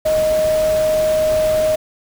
sine tone in noise, 623 Hz, D#5, 2 cents sharp, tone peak -13 dBFS, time 0.05-1.76 s, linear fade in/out 10 ms, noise pink, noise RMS -28 dBFS, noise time 0.05-1.76 s, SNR +12 dB, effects none

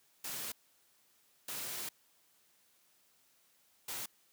white noise bursts at uneven times, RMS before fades -41 dBFS, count 3, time 0.24-0.52 / 1.48-1.89 / 3.88-4.06 s, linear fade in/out 5 ms, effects white hiss -70 dBFS RMS until 4.32 s + high-pass 100 Hz 12 dB/octave

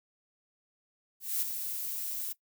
violet noise with ADSR envelope, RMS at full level -29 dBFS, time 1.2-2.33 s, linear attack 220 ms, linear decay 13 ms, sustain -7 dB, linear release 12 ms, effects noise-tail reverb RT60 0.1 s tail -18 dB re dry

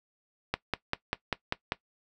click train, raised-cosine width 0.3 ms, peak -11 dBFS, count 7, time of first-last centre 0.54-1.721 s, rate 5.08 Hz, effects noise-tail reverb RT60 0.1 s tail -18 dB re dry

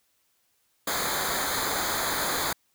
pink noise with comb filter, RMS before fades -28 dBFS, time 0.87-2.53 s, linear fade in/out 5 ms, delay 0.36 ms, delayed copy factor -0.85, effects white hiss -70 dBFS RMS until 2.74 s

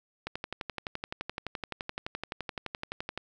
click train, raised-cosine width 0.3 ms, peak -18 dBFS, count 35, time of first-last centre 0.27-3.176 s, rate 11.7 Hz, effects none

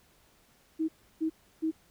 sine tone bursts, 318.8 Hz, D#4, 42 cents sharp, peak -26 dBFS, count 3, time 0.79-1.715 s, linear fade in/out 20 ms, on 95 ms, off 320 ms, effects pink hiss -64 dBFS RMS until 1.9 s

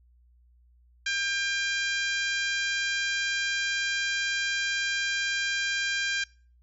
harmonic tone, 798 Hz, G5, 31 cents sharp, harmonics 2 / 3 / 4 / 5 / 6 / 7 / 8 / 9, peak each -29 / -33 / -35 / -37 / -39 / -40 / -41 / -42 dBFS, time 1.06-6.24 s, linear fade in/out 5 ms, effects noise-tail reverb RT60 0.4 s tail -23 dB re dry + added 60 Hz sine -57 dBFS peak until 6.62 s

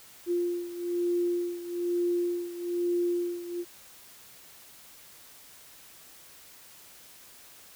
sine beating tone pair, 349.2 / 350.3 Hz, F4 / F4, 0 / +5 cents, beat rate 1.1 Hz, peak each -28 / -32 dBFS, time 0.26-3.65 s, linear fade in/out 50 ms, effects white hiss -52 dBFS RMS until 7.75 s

